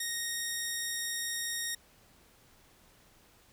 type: tone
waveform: 10% pulse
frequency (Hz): 1864.7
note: A#6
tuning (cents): 0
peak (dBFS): -24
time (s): 0-1.75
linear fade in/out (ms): 5
effects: pink hiss -62 dBFS RMS until 3.52 s